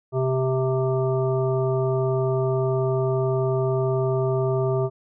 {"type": "harmonic tone", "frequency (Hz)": 130.81, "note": "C3", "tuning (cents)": 0, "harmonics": [1, 3, 5, 7, 9], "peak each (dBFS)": [-23, -23, -28, -37, -35], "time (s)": [0.12, 4.9], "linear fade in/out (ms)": 50, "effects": []}